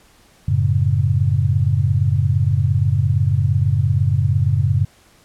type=chord; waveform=sine; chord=F# minor; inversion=none; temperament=equal; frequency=92.5 / 110 / 138.59 Hz; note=F#2 / A2 / C#3; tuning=0 / 0 / 0 cents; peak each=-18 dBFS; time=0.48-4.85 s; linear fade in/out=5 ms; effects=pink hiss -52 dBFS RMS until 5.24 s + low-pass 12000 Hz 12 dB/octave